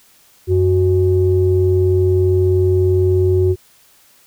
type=tone pair together; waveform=sine; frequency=92.3 / 369.2 Hz; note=F#2 / F#4; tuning=-4 / -4 cents; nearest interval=2 octaves; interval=2400 cents; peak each=-13 dBFS; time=0.47-3.56 s; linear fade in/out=50 ms; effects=tanh soft clip ceiling -3 dBFS + white hiss -51 dBFS RMS until 4.26 s